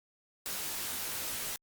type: noise with comb filter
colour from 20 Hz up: white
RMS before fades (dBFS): -37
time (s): 0.46-1.56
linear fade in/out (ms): 0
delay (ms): 18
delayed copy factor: -0.9
effects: Opus 48 kbps